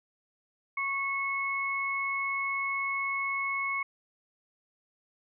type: tone pair together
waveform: sine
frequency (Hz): 1104 / 2192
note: C#6 / C#7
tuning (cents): -7 / -20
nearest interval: octave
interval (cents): 1187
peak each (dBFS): -33 / -30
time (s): 0.77-3.83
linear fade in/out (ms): 5
effects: none